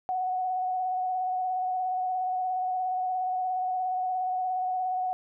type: tone with vibrato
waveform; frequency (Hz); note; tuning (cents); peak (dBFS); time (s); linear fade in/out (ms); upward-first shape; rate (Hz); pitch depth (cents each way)
sine; 740; F#5; 0; -26; 0.09-5.13; 0; square; 17; 18
effects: none